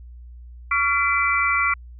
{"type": "tone cluster", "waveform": "sine", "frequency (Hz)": [1131, 1384, 2012, 2336], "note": ["C#6", "F6", "B6", "D7"], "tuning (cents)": [34, -16, 32, -10], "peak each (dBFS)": -23, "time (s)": [0.71, 1.74], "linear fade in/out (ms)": 5, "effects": ["added 60 Hz sine -38 dBFS peak until 1.99 s"]}